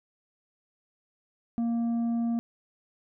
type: tone with tanh clipping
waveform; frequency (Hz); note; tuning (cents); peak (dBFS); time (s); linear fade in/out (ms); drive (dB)
sine; 233.1; A#3; 0; -26; 1.58-2.39; 0; 5
effects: none